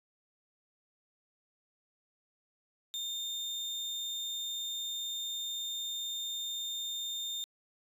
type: tone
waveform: 35% pulse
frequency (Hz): 3629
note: A#7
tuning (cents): -47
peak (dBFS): -33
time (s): 2.94-7.44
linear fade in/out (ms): 0
effects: resampled to 32000 Hz